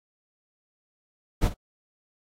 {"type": "noise with echo", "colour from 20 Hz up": "brown", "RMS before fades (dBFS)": -21, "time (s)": [1.41, 1.49], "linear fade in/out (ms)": 20, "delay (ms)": 53, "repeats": 1, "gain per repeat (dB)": -14, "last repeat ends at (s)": 1.543, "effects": ["AAC 48 kbps"]}